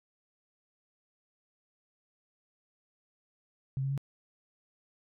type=tone with pitch steps; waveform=sine; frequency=133.8 / 136.3 / 138.84 Hz; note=C3 / C#3 / C#3; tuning=+39 / -29 / +3 cents; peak=-29 dBFS; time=3.77-3.977 s; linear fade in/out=0 ms; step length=69 ms; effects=none